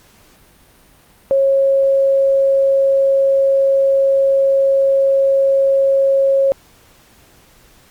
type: tone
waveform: sine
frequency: 545 Hz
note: C#5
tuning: 29 cents flat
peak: -10 dBFS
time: 1.31-6.52 s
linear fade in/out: 0 ms
effects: pink hiss -49 dBFS RMS until 7.9 s + Opus 48 kbps